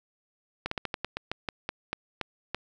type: slowing click train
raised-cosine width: 0.3 ms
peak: -14 dBFS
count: 13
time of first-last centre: 0.66-2.546 s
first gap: 54 ms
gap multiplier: 1.18
effects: none